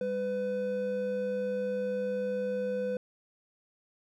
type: tone pair together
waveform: triangle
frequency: 199.1 / 501.7 Hz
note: G3 / B4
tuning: +27 / +27 cents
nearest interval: octave + major third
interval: 1600 cents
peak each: -35 / -28 dBFS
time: 0.01-2.97 s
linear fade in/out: 2 ms
effects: none